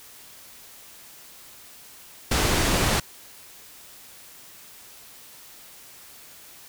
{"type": "low-pass noise", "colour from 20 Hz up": "pink", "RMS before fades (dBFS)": -22, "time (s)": [2.31, 3], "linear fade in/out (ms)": 5, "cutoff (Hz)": 10000, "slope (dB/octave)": 12, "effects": ["white hiss -47 dBFS RMS until 6.68 s"]}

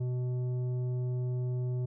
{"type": "tone with tanh clipping", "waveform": "triangle", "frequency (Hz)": 125, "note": "B2", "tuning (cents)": 21, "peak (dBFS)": -31, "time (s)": [0, 1.86], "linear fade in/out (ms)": 10, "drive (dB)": 13, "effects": []}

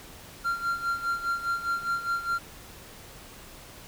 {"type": "tone with tremolo", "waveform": "triangle", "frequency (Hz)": 1382, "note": "F6", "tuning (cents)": -19, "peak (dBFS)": -22, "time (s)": [0.44, 2.39], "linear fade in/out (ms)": 20, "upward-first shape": "sine", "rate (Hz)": 4.9, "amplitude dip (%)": 75, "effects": ["pink hiss -47 dBFS RMS until 3.87 s"]}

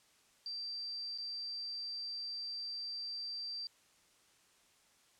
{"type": "tone with dropouts", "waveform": "sine", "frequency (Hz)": 4689, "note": "D8", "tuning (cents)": -4, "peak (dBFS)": -39, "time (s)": [0.46, 3.67], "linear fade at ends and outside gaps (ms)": 1, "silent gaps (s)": [1.177, 1.184], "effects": ["white hiss -68 dBFS RMS until 5.19 s", "low-pass 9000 Hz 12 dB/octave"]}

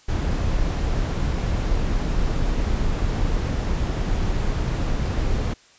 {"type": "noise", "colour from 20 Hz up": "brown", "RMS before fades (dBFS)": -22, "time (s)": [0.08, 5.54], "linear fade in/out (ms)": 10, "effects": ["white hiss -53 dBFS RMS until 5.78 s", "resampled to 16000 Hz"]}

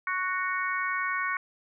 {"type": "harmonic tone", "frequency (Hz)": 370, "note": "F#4", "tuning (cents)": 0, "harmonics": [3, 4, 5, 6], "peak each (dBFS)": [-31, -32, -33, -34], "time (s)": [0.07, 1.37], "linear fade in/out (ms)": 2, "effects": []}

